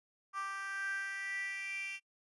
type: tone with high-pass filter sweep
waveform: 10% pulse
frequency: 392 Hz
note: G4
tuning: in tune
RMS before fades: -40 dBFS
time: 0.33-2 s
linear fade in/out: 50 ms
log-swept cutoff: 1200 to 2600 Hz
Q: 8.5
effects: noise-tail reverb RT60 0.1 s tail -26 dB re dry + resampled to 24000 Hz